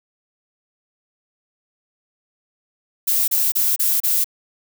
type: noise bursts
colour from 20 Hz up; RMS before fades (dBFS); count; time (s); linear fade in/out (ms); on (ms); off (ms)
violet; -18; 5; 3.07-4.244; 10; 210; 31
effects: none